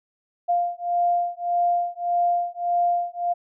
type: beating tone pair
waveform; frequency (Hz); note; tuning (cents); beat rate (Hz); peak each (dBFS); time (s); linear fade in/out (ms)
sine; 698.5 / 700.2; F5 / F5; 0 / +4; 1.7; -23; 0.48-3.34; 20
effects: none